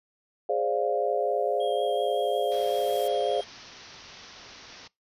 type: chord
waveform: sine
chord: D half-diminished seventh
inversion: second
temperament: equal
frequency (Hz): 415.3 / 523.3 / 587.3 / 698.5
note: Ab4 / C5 / D5 / F5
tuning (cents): 0 / 0 / 0 / 0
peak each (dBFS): -29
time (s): 0.49-3.41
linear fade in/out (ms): 5
type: noise with exponential growth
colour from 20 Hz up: violet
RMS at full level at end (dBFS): -39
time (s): 0.64-3.08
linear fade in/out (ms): 5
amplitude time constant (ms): 530
type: tone with vibrato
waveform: triangle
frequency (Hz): 3241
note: G#7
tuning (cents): -43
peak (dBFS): -38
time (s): 1.6-3.44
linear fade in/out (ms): 5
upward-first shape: sine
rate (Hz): 5.4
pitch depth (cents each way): 14
type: low-pass noise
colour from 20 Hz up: white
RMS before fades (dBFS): -48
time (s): 2.51-4.88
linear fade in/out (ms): 10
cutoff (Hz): 6000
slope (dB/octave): 96
effects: noise-tail reverb RT60 0.2 s tail -23 dB re dry + resampled to 32000 Hz